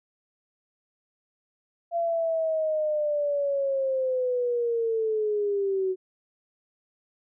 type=linear sweep; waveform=sine; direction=down; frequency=685 to 370.5 Hz; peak=-23 dBFS; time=1.91-5.96 s; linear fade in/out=50 ms; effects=none